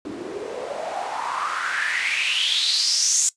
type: noise with band-pass filter sweep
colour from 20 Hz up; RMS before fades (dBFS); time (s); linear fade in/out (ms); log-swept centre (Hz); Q
white; -24; 0.05-3.29; 2; 290 to 7300; 6.5
effects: noise-tail reverb RT60 0.1 s tail -18 dB re dry + resampled to 22050 Hz